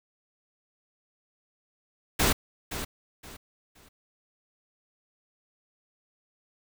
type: noise with echo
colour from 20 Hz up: pink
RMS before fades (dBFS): -23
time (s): 2.19-2.33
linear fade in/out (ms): 10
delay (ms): 520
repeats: 3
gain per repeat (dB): -11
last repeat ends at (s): 3.89
effects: none